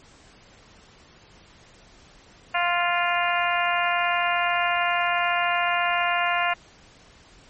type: harmonic tone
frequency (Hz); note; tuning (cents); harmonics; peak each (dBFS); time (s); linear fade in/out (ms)
349.2; F4; 0; 2 / 3 / 4 / 5 / 6 / 7 / 8; -25 / -27 / -28 / -29 / -30 / -30 / -31; 2.54-6.54; 10
effects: pink hiss -52 dBFS RMS until 7.49 s + MP3 32 kbps